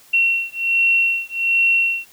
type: beating tone pair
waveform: sine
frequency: 2725 / 2726.3 Hz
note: F7 / F7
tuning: -43 / -42 cents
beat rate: 1.3 Hz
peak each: -18 dBFS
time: 0.13-2.06 s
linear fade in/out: 10 ms
effects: white hiss -49 dBFS RMS until 2.12 s

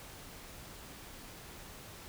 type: silence
effects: pink hiss -50 dBFS RMS until 2.08 s

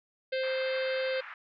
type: harmonic tone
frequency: 523.3 Hz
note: C5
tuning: in tune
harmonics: 1 / 3 / 4 / 5 / 6 / 7 / 8 / 9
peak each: -29 / -39 / -41 / -43 / -45 / -46 / -47 / -48 dBFS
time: 0.32-1.21 s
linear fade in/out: 10 ms
type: band-pass noise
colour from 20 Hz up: pink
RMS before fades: -45 dBFS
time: 0.43-1.34 s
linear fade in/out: 2 ms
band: 1200 to 2100 Hz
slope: 24 dB/octave
effects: none

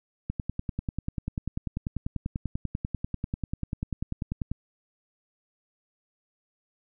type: click train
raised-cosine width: 5 ms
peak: -17 dBFS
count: 44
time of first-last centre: 0.3-4.516 s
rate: 10.2 Hz
effects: none

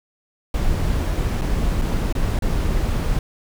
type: noise with dropouts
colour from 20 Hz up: brown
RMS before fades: -20 dBFS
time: 0.54-3.19 s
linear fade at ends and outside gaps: 2 ms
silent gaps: 1.413-1.418 / 1.815-1.819 / 2.126-2.151 / 2.39-2.422 s
effects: none

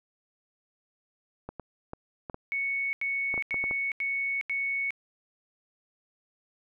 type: clicks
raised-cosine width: 1 ms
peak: -23 dBFS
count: 10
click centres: 1.49 / 1.597 / 1.934 / 2.298 / 2.344 / 3.341 / 3.378 / 3.543 / 3.64 / 3.711 s
type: tone bursts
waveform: sine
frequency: 2217 Hz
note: C#7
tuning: in tune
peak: -27 dBFS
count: 5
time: 2.52-4.906 s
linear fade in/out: 0 ms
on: 410 ms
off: 84 ms
effects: none

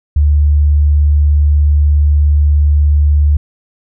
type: tone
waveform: sine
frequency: 73.6 Hz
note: D2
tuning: 4 cents sharp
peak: -6 dBFS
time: 0.16-3.37 s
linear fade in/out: 5 ms
effects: none

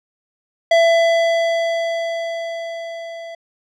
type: tone with level ramp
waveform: square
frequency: 668 Hz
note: E5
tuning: 23 cents sharp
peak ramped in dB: -10 to -31 dBFS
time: 0.71-3.35 s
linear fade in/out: 5 ms
effects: low-pass 4000 Hz 12 dB/octave

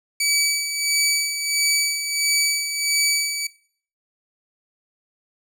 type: tone with tremolo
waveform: 15% pulse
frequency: 2288 Hz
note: D7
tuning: 46 cents flat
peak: -10 dBFS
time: 0.2-3.47 s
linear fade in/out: 5 ms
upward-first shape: sine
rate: 1.5 Hz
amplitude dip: 60%
effects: noise-tail reverb RT60 0.5 s tail -19 dB re dry

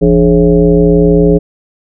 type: tone with frequency modulation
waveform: sine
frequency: 293.7 Hz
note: D4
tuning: in tune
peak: -4 dBFS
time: 0.01-1.39 s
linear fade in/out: 20 ms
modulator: 124 Hz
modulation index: 1.7
effects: none

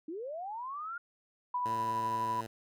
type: linear sweep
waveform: sine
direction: up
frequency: 296 to 1431 Hz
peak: -37 dBFS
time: 0.08-0.98 s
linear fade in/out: 5 ms
type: tone with tremolo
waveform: sine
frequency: 987.8 Hz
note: B5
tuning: in tune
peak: -29 dBFS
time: 1.54-2.41 s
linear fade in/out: 5 ms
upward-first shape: triangle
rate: 12 Hz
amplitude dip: 30%
type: tone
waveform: 10% pulse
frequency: 113.5 Hz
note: A#2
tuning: 46 cents flat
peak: -32 dBFS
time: 1.65-2.47 s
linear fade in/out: 10 ms
effects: none

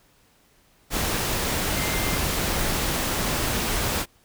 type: tone in noise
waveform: sine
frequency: 2093 Hz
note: C7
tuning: in tune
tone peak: -33 dBFS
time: 1.73-2.2 s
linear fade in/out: 50 ms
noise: pink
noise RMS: -25 dBFS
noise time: 0.9-4.06 s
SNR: -11 dB
effects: pink hiss -60 dBFS RMS until 4.24 s

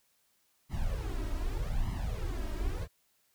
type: noise with flanger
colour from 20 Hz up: brown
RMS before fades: -33 dBFS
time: 0.69-2.88 s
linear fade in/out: 50 ms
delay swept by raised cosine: 0.98 to 3.18 ms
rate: 0.83 Hz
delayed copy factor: +0.85
effects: white hiss -72 dBFS RMS until 3.34 s

